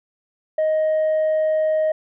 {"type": "tone", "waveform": "sine", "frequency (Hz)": 625, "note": "D#5", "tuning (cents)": 8, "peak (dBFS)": -14, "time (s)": [0.58, 1.92], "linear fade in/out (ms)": 5, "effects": ["tanh soft clip ceiling -15 dBFS"]}